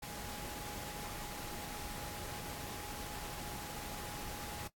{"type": "tone in noise", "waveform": "sine", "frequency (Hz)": 830.6, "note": "G#5", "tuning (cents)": 0, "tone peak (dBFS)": -51, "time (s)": [0.02, 4.68], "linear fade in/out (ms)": 10, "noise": "pink", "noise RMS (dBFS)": -45, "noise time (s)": [0.02, 4.68], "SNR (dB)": -9, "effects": ["noise-tail reverb RT60 0.1 s tail -19 dB re dry", "AAC 64 kbps"]}